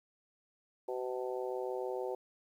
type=harmonic tone; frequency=126.4 Hz; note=B2; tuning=41 cents sharp; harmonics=3 / 4 / 5 / 6 / 7; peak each=-38 / -39 / -45 / -46 / -46 dBFS; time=0.88-2.15 s; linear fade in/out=5 ms; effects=11-bit